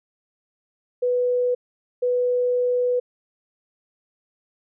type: tone bursts at uneven times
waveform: sine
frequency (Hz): 493.9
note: B4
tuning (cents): 0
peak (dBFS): -18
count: 2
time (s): 1.02-1.55 / 2.02-3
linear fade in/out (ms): 10
effects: none